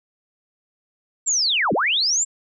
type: linear two-way sweep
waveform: sine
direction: down then up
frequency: 7580 to 148.5 to 7580 Hz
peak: -17 dBFS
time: 1.26-2.25 s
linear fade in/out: 20 ms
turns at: 1.73 s
effects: none